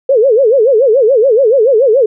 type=tone with vibrato; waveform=sine; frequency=487.2 Hz; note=B4; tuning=24 cents flat; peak=-5 dBFS; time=0.09-2.06 s; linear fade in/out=5 ms; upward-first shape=sine; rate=7 Hz; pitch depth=250 cents each way; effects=none